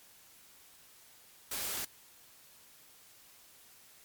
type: noise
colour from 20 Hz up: white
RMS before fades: -37 dBFS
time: 1.51-1.85 s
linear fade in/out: 5 ms
effects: white hiss -59 dBFS RMS until 4.04 s + MP3 96 kbps